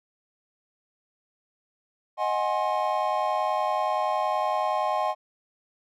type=chord; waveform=triangle; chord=Ab dominant seventh; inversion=second; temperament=equal with one note detuned; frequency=622.3 / 740 / 830.6 / 1061.7 Hz; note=Eb5 / Gb5 / Ab5 / C6; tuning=0 / 0 / 0 / +25 cents; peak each=-27 dBFS; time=2.17-5.15 s; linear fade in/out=50 ms; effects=none